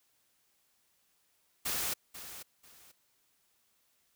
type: noise with echo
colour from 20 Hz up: white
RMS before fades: -34 dBFS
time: 1.65-1.94 s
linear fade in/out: 10 ms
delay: 490 ms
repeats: 2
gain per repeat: -12 dB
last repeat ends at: 2.92 s
effects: white hiss -73 dBFS RMS until 4.15 s